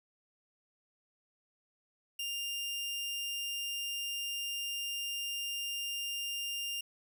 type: tone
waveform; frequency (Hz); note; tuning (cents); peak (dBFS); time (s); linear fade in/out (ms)
sawtooth; 2800; F7; +4; -32; 2.19-6.81; 5
effects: none